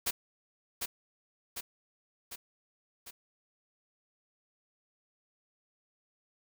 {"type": "noise with echo", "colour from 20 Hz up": "white", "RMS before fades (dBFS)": -31, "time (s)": [0.06, 0.11], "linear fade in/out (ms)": 10, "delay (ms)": 750, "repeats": 4, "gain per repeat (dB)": -4, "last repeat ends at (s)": 3.11, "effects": []}